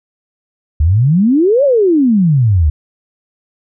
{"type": "exponential two-way sweep", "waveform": "sine", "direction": "up then down", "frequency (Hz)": [70.6, 587.3, 70.6], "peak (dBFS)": -7, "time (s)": [0.8, 2.7], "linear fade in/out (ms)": 5, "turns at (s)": 1.64, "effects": []}